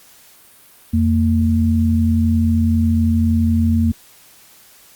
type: tone pair together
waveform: sine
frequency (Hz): 86.1 / 228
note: F2 / A#3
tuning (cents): -24 / -38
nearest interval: octave + perfect fourth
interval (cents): 1686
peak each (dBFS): -15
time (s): 0.93-3.92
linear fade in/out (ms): 10
effects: white hiss -47 dBFS RMS until 4.95 s + Opus 48 kbps

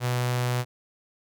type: tone with notch filter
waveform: sawtooth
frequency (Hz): 123.47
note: B2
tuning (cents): 0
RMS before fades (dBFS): -26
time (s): 0-0.65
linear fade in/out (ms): 50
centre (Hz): 280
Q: 1.3
effects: none

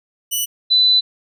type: tone pair in turn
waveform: 10% pulse / sine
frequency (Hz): 2960 / 3999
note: F#7 / B7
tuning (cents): 0 / +21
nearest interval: perfect fourth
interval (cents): 521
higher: second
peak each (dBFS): -10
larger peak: neither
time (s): 0.31-0.46 / 0.7-1.01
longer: second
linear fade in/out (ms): 20
effects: none

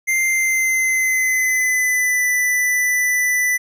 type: tone with pitch glide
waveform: square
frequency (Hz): 2093 to 1988.1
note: C7 to B6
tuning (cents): 0 to +11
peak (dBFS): -16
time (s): 0.07-3.58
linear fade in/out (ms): 20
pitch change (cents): -89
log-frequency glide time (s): 0.26-2.24
effects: none

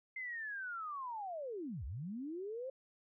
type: linear two-way sweep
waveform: sine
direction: down then up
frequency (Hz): 2093 to 56 to 540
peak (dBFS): -40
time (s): 0.16-2.7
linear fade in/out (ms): 5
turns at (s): 1.85
effects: none

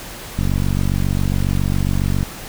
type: click train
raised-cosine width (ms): 5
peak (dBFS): -7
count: 88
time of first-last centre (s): 0.39-2.229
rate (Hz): 47.3
effects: pink hiss -33 dBFS RMS until 2.48 s

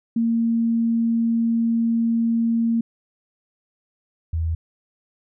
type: tone pair in turn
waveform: sine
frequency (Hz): 230 / 81.6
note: A#3 / E2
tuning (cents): -23 / -17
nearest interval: octave + tritone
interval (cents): 1794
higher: first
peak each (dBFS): -17 / -20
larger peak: first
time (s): 0.16-2.81 / 4.33-4.55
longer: first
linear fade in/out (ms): 5
effects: none

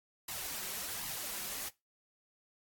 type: noise with flanger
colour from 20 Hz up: white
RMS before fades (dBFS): -40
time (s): 0.28-1.69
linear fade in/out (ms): 5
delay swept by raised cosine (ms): 0.98 to 5.48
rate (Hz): 1.3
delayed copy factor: +0.6
effects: noise-tail reverb RT60 0.2 s tail -19 dB re dry + AAC 64 kbps

